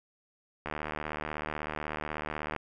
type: click train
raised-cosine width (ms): 0.5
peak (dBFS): -19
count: 146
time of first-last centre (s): 0.66-2.563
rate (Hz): 76.2
effects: none